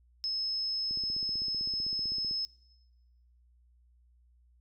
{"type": "tone", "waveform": "sine", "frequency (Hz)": 5190, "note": "E8", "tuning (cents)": -28, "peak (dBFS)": -30, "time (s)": [0.24, 2.45], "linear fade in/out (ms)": 0}
{"type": "click train", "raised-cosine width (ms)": 3, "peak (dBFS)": -35, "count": 23, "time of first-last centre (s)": [0.91, 2.311], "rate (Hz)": 15.7}
{"effects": ["noise-tail reverb RT60 1.0 s tail -20 dB re dry", "added 60 Hz sine -61 dBFS peak until 4.6 s"]}